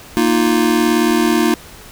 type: chord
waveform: square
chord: Bb suspended fourth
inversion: none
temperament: just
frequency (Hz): 233.1 / 310.8 / 349.6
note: Bb3 / Eb4 / F4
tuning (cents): 0 / -2 / +2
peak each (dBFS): -17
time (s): 0.17-1.54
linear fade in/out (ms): 0
effects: pink hiss -38 dBFS RMS until 1.91 s